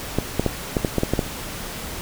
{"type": "clicks", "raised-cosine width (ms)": 2, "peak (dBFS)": -5, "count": 9, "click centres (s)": [0.186, 0.396, 0.463, 0.768, 0.848, 0.983, 1.034, 1.136, 1.192], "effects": ["pink hiss -32 dBFS RMS until 2.01 s"]}